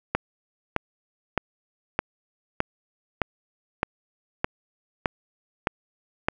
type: click train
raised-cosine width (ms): 0.5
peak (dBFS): -6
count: 11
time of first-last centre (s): 0.15-6.285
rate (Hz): 1.63
effects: none